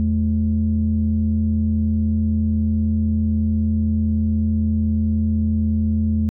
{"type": "tone pair together", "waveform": "sine", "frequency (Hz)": [82.4, 216.3], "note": ["E2", "A3"], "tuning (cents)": [0, -29], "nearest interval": "octave + perfect fourth", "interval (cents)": 1671, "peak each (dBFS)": -18, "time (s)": [0, 6.29], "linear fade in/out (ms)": 0, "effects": ["tanh soft clip ceiling -9 dBFS"]}